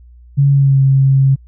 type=tone with pitch glide; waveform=sine; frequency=140 to 135.31 Hz; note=C#3 to C#3; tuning=+18 to -41 cents; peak=-7 dBFS; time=0.37-1.36 s; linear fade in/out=20 ms; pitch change=-59 cents; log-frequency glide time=0.51-0.8 s; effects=added 60 Hz sine -38 dBFS peak until 1.47 s